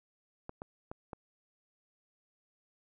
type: clicks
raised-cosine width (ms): 1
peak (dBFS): -27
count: 4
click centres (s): 0.494 / 0.619 / 0.915 / 1.132
effects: none